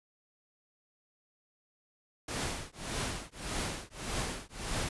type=noise with tremolo; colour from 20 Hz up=pink; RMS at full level=-33 dBFS; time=2.28-4.89 s; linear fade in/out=5 ms; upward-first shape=triangle; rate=1.7 Hz; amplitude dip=100%; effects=resampled to 24000 Hz